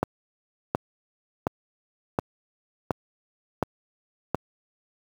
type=click train; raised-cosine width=1 ms; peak=-8 dBFS; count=7; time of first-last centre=0.03-4.347 s; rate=1.39 Hz; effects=high-pass 80 Hz 12 dB/octave + 7-bit